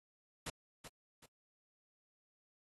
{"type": "noise with echo", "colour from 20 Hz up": "pink", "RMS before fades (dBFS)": -42, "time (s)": [0.46, 0.5], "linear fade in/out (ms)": 5, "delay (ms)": 380, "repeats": 2, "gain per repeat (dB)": -9, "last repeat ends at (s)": 1.26, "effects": ["AAC 32 kbps"]}